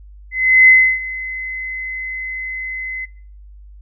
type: tone with ADSR envelope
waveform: sine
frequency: 2043 Hz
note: C7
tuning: 42 cents flat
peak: -3 dBFS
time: 0.31-3.06 s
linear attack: 370 ms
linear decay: 310 ms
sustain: -19 dB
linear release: 18 ms
effects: noise-tail reverb RT60 0.5 s tail -23 dB re dry + added 50 Hz sine -37 dBFS peak until 3.81 s

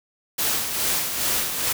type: noise with tremolo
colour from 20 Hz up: white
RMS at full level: -22 dBFS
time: 0.38-1.73 s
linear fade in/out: 10 ms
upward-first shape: sine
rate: 2.4 Hz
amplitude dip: 50%
effects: none

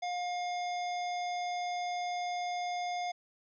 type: harmonic tone with a mistuned harmonic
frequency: 712 Hz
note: F5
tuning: 33 cents sharp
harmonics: 1 / 3 / 5 / 7 / 9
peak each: -33 / -43 / -47 / -50 / -52 dBFS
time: 0.02-3.12 s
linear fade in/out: 10 ms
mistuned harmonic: 5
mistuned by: -26 cents
effects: none

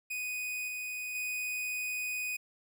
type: tone with level steps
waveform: 45% pulse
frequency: 2489 Hz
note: D#7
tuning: in tune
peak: -34 / -36 / -33 dBFS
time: 0.1-2.37 s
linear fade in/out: 10 ms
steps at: 0.68 / 1.15 s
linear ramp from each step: 2 ms
effects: 11-bit

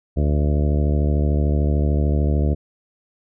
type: harmonic tone with a mistuned harmonic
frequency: 73.4 Hz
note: D2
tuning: in tune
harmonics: 1 / 2 / 3 / 4 / 5 / 6 / 7 / 8 / 9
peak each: -17 / -23 / -27 / -29 / -31 / -33 / -34 / -35 / -36 dBFS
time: 0.16-2.55 s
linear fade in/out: 20 ms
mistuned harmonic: 9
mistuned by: +17 cents
effects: none

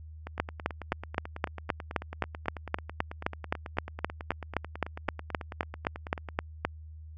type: two click trains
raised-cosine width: 0.5 ms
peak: -23 / -11 dBFS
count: 56 / 25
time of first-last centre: 0.27-6.288 / 0.4-6.65 s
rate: 9.14 / 3.84 Hz
effects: added 78 Hz sine -43 dBFS peak until 7.17 s

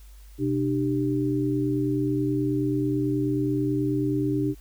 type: tone cluster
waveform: sine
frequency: 127.6 / 300.1 / 389.4 Hz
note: C3 / D4 / G4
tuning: -43 / +38 / -12 cents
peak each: -28 / -24 / -29 dBFS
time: 0.38-4.55 s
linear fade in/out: 50 ms
effects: added 50 Hz sine -44 dBFS peak until 4.6 s + white hiss -58 dBFS RMS until 4.6 s

